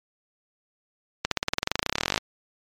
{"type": "accelerating click train", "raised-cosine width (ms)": 0.2, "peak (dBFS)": -5, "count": 27, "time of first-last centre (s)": [1.25, 2.178], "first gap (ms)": 63, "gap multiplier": 0.95, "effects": ["MP3 96 kbps"]}